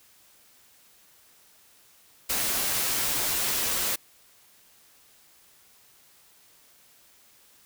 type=noise with comb filter; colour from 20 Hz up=white; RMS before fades=-27 dBFS; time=2.29-3.96 s; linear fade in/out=10 ms; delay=12 ms; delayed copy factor=-0.5; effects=white hiss -58 dBFS RMS until 7.65 s